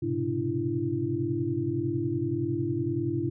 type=tone cluster; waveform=sine; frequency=105 / 123.6 / 134.4 / 295.9 / 337.6 Hz; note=G#2 / B2 / C3 / D4 / E4; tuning=+19 / +2 / +47 / +13 / +41 cents; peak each=-35 / -34 / -34 / -33 / -29 dBFS; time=0.02-3.3 s; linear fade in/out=10 ms; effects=none